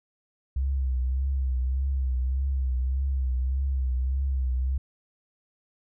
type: tone with vibrato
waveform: sine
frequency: 65.41 Hz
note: C2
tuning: in tune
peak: -23 dBFS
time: 0.56-4.78 s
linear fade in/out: 5 ms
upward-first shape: triangle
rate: 1.7 Hz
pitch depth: 80 cents each way
effects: none